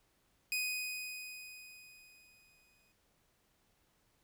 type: tone with exponential decay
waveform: sawtooth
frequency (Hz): 2496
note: D#7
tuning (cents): +5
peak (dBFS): -29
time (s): 0.52-2.92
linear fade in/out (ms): 1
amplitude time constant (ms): 520
effects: pink hiss -74 dBFS RMS until 4.23 s